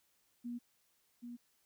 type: tone with echo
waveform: sine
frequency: 240.2 Hz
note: B3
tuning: 48 cents flat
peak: -39 dBFS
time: 0.44-0.59 s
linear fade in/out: 20 ms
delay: 780 ms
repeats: 1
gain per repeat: -5 dB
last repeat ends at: 1.37 s
effects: white hiss -75 dBFS RMS until 1.65 s